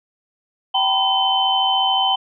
sine tone cluster, 773 / 924 / 998 / 3064 Hz, G5 / A#5 / B5 / G7, -24 / -16 / +18 / -40 cents, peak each -19 / -26 / -24 / -18 dBFS, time 0.74-2.16 s, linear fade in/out 10 ms, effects none

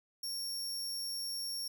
sawtooth tone, 5510 Hz, F8, 24 cents flat, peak -34 dBFS, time 0.23-1.68 s, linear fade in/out 5 ms, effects 10-bit

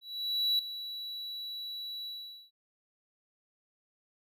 triangle tone with ADSR envelope, 3926 Hz, B7, 11 cents flat, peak -23 dBFS, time 0.01-2.51 s, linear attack 580 ms, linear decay 3 ms, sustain -13 dB, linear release 450 ms, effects none

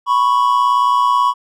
triangle tone pair together, 987.8 / 1106.1 Hz, B5 / C#6, 0 / -4 cents, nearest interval major second, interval 196 cents, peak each -12 dBFS, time 0.06-1.34 s, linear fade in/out 50 ms, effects none

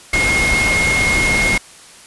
sine tone in noise, 2153 Hz, C7, 49 cents sharp, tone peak -14 dBFS, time 0.13-1.58 s, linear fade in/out 5 ms, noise pink, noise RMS -19 dBFS, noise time 0.13-1.58 s, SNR +2 dB, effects white hiss -41 dBFS RMS until 2.06 s + resampled to 24000 Hz

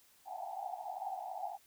white band-pass noise, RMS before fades -42 dBFS, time 0.25-1.58 s, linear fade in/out 50 ms, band 700 to 830 Hz, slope 96 dB/octave, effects white hiss -66 dBFS RMS until 1.66 s

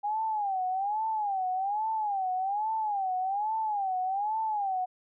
sine tone with vibrato, 808 Hz, G#5, 48 cents flat, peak -27 dBFS, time 0.03-4.86 s, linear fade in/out 20 ms, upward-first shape sine, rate 1.2 Hz, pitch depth 160 cents each way, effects none

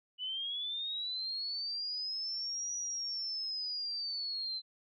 sine linear two-way sweep, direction up then down, 2953 to 5830 to 4056 Hz, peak -35 dBFS, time 0.18-4.62 s, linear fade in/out 50 ms, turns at 2.75 s, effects none

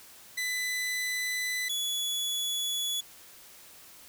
sawtooth tone pair in turn, 2000 / 3400 Hz, B6 / G#7, +21 / +40 cents, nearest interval major sixth, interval 919 cents, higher second, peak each -26 dBFS, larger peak neither, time 0.37-1.69 / 1.69-3.01 s, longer neither, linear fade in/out 10 ms, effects white hiss -52 dBFS RMS until 4.08 s

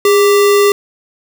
sine tone with sample-and-hold, 407.8 Hz, G#4, 32 cents flat, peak -6 dBFS, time 0.05-0.72 s, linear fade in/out 2 ms, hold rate 1575 Hz, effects none

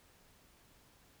silence, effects pink hiss -65 dBFS RMS until 1.2 s

